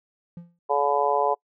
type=tone with exponential decay; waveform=triangle; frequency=171.9 Hz; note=F3; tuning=27 cents flat; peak=-31 dBFS; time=0.37-0.59 s; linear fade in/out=2 ms; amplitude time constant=46 ms
type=harmonic tone; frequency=142.9 Hz; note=D3; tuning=47 cents flat; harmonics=3 / 4 / 5 / 6 / 7; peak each=-26 / -26 / -26 / -26 / -26 dBFS; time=0.69-1.35 s; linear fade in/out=20 ms
effects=noise-tail reverb RT60 0.1 s tail -26 dB re dry